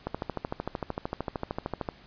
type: click train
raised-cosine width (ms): 1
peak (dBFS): -16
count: 25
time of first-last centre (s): 0.07-1.888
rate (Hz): 13.2
effects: pink hiss -54 dBFS RMS until 2.06 s + resampled to 11025 Hz